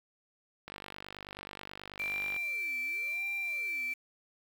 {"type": "click train", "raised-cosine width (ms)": 0.3, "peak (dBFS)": -26, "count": 84, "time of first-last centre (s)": [0.68, 2.364], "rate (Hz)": 49.3}
{"type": "tone with vibrato", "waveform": "sine", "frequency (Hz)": 2349, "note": "D7", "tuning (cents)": 0, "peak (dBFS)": -32, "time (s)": [1.99, 3.94], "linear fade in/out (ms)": 10, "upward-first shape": "sine", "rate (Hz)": 0.94, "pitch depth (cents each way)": 11}
{"effects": ["8-bit"]}